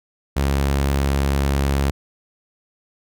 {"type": "tone", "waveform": "sawtooth", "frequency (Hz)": 69.3, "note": "C#2", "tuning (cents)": 0, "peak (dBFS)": -13, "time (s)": [0.36, 1.91], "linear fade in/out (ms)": 10, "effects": []}